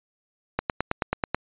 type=click train; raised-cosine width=0.5 ms; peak=-8 dBFS; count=8; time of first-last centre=0.59-1.346 s; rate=9.26 Hz; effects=resampled to 8000 Hz